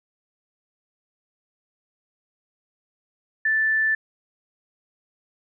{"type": "tone", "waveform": "sine", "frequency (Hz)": 1760, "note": "A6", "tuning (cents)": 0, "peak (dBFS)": -18, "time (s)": [3.45, 3.95], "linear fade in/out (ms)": 5, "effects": []}